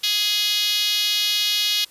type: tone with high-pass filter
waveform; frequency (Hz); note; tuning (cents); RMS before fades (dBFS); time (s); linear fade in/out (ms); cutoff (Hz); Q
5% pulse; 416.6; G#4; +5; -21; 0.03-1.85; 10; 3400; 2.4
effects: white hiss -50 dBFS RMS until 1.9 s + resampled to 32000 Hz